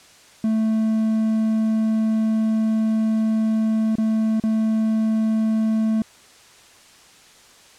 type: tone with dropouts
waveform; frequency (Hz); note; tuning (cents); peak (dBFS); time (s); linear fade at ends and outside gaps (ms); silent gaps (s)
triangle; 220; A3; 0; -15; 0.44-6.02; 2; 3.955-3.983 / 4.399-4.437
effects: white hiss -49 dBFS RMS until 7.78 s + low-pass 8000 Hz 12 dB/octave